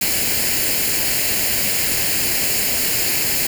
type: noise with comb filter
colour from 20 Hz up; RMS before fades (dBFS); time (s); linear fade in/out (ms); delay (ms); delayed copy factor
white; -19; 0.01-3.47; 5; 0.42; +0.65
effects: none